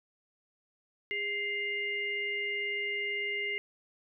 sine tone cluster, 407.5 / 2094 / 2827 Hz, G#4 / C7 / F7, -33 / +1 / +20 cents, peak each -40 / -32 / -39 dBFS, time 1.11-3.58 s, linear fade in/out 0 ms, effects none

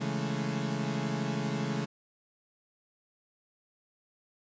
35% pulse chord, A major seventh, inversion first, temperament equal, 138.59 / 164.81 / 207.7 / 220 Hz, C#3 / E3 / G#3 / A3, 0 / 0 / 0 / 0 cents, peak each -33 / -35 / -34 / -35 dBFS, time 0-1.86 s, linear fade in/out 20 ms, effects resampled to 16000 Hz

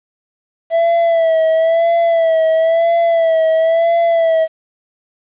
triangle tone with vibrato, 659.3 Hz, E5, in tune, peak -8 dBFS, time 0.7-4.48 s, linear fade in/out 50 ms, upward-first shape sine, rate 0.99 Hz, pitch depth 47 cents each way, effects resampled to 8000 Hz + 8-bit

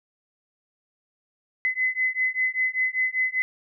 sine beating tone pair, 2027 / 2032.1 Hz, B6 / B6, +45 / +49 cents, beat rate 5.1 Hz, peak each -25 dBFS, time 1.65-3.42 s, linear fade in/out 0 ms, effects none

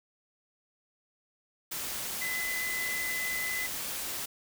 sine tone in noise, 2016 Hz, B6, 35 cents sharp, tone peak -32 dBFS, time 2.21-3.67 s, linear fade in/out 10 ms, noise white, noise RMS -36 dBFS, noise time 1.71-4.26 s, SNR +1 dB, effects none

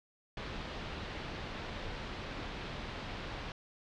pink low-pass noise, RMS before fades -42 dBFS, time 0.37-3.52 s, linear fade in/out 2 ms, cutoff 4200 Hz, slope 24 dB/octave, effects none

